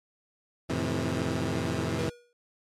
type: chord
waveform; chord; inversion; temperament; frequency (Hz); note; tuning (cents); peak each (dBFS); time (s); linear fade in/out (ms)
15% pulse; F major seventh; none; equal with one note detuned; 87.31 / 110 / 130.81 / 160.96; F2 / A2 / C3 / E3; 0 / 0 / 0 / -41; -27; 0.69-2.1; 10
type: tone with exponential decay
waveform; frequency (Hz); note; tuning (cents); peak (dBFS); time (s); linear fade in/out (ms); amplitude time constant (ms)
square; 481.2; B4; -45; -31; 1.99-2.33; 1; 73
effects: low-pass 9000 Hz 12 dB/octave + MP3 96 kbps